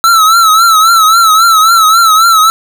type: tone with vibrato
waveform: square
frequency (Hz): 1318.5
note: E6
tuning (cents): 0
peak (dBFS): -4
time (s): 0.04-2.5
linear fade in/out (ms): 0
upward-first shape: triangle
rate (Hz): 3.7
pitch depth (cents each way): 93
effects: none